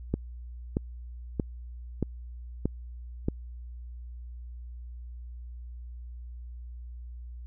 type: click train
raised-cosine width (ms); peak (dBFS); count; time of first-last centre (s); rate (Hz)
3; -13; 6; 0.14-3.285; 1.59
effects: added 60 Hz sine -39 dBFS peak until 7.46 s